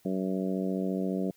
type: harmonic tone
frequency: 94.5 Hz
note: F#2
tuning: 37 cents sharp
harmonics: 2 / 3 / 4 / 5 / 6 / 7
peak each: -30 / -34 / -36 / -38 / -40 / -41 dBFS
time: 0.05-1.31 s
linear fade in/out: 5 ms
effects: white hiss -64 dBFS RMS until 1.36 s